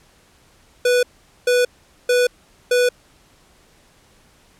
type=tone bursts; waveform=square; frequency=492.6 Hz; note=B4; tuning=5 cents flat; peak=-14 dBFS; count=4; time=0.85-2.89 s; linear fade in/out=5 ms; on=180 ms; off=440 ms; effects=pink hiss -54 dBFS RMS until 4.59 s + low-pass 11000 Hz 12 dB/octave